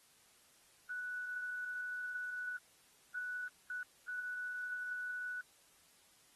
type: tone bursts at uneven times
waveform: sine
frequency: 1480 Hz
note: F#6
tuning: in tune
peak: -39 dBFS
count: 4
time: 0.9-2.57 / 3.15-3.48 / 3.7-3.83 / 4.08-5.41 s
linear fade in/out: 2 ms
effects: white hiss -67 dBFS RMS until 6.35 s + AAC 32 kbps